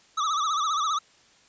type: tone with vibrato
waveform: square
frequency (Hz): 1223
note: D#6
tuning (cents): -30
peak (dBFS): -24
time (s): 0.17-0.99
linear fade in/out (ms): 10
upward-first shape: sine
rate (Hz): 15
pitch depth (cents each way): 120
effects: white hiss -58 dBFS RMS until 1.48 s + resampled to 16000 Hz